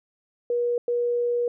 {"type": "tone bursts at uneven times", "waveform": "sine", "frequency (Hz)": 480.6, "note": "B4", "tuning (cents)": -47, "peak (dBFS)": -21, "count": 2, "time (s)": [[0.5, 0.78], [0.88, 1.48]], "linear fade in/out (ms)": 2, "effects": []}